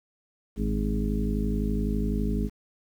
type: harmonic tone with a mistuned harmonic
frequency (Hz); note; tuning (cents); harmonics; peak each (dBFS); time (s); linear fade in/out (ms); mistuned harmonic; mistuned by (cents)
51.91; G#1; 0; 1 / 2 / 3 / 4 / 5 / 6 / 8; -27 / -37 / -35 / -29 / -34 / -37 / -36; 0.56-2.5; 50; 2; +60
effects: 9-bit